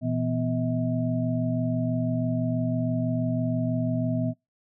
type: tone cluster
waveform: sine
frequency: 120.2 / 166.3 / 249.6 / 640 Hz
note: B2 / E3 / B3 / D#5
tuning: -46 / +16 / +19 / +49 cents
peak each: -28 / -31 / -27 / -33 dBFS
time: 0.01-4.34 s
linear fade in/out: 50 ms
effects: noise-tail reverb RT60 0.2 s tail -22 dB re dry